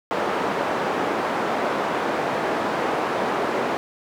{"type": "band-pass noise", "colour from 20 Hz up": "white", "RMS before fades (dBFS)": -24, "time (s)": [0.11, 3.77], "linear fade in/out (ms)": 0, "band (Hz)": [260, 910], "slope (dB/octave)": 12, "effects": []}